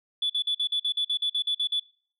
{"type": "tone bursts", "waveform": "sine", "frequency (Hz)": 3453, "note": "A7", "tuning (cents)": -33, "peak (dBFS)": -22, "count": 13, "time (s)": [0.22, 1.798], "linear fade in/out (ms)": 5, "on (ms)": 78, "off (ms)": 47, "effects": ["noise-tail reverb RT60 0.5 s tail -22 dB re dry", "tanh soft clip ceiling -19 dBFS"]}